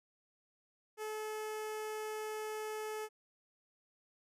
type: tone with notch filter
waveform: sawtooth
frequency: 430.7 Hz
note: A4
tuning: 37 cents flat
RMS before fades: -41 dBFS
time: 0.97-3.09 s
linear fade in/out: 50 ms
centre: 4000 Hz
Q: 1.9
effects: resampled to 32000 Hz